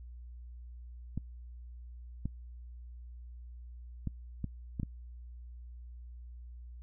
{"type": "clicks", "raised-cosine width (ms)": 5, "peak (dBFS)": -22, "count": 6, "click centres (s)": [1.176, 2.256, 4.073, 4.443, 4.798, 4.832], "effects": ["noise-tail reverb RT60 0.1 s tail -25 dB re dry", "added 60 Hz sine -45 dBFS peak until 6.82 s"]}